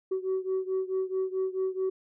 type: beating tone pair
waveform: sine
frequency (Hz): 376 / 380.6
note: F#4 / F#4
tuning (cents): +28 / +49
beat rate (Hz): 4.6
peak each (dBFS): -28 / -30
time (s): 0.11-1.9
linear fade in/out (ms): 10
effects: tanh soft clip ceiling -23 dBFS